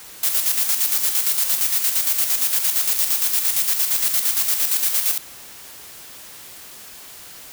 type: noise with tremolo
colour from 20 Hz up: blue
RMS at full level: -18 dBFS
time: 0.23-5.18 s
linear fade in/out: 5 ms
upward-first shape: square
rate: 8.7 Hz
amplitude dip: 50%
effects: white hiss -40 dBFS RMS until 7.52 s